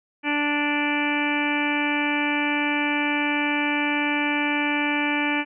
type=harmonic tone; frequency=293.1 Hz; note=D4; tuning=3 cents flat; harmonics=1 / 2 / 3 / 4 / 5 / 6 / 7 / 8 / 9 / 10; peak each=-25 / -35 / -29 / -37 / -34 / -30 / -37 / -26 / -35 / -35 dBFS; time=0.23-5.45 s; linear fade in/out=50 ms; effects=none